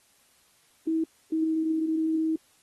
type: tone pair in turn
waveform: sine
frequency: 322.6 / 319.1 Hz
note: E4 / D#4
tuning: -37 / +44 cents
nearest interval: unison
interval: 19 cents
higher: first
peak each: -23 dBFS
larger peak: neither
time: 0.87-1.04 / 1.32-2.36 s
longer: second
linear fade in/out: 5 ms
effects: white hiss -63 dBFS RMS until 2.62 s + AAC 32 kbps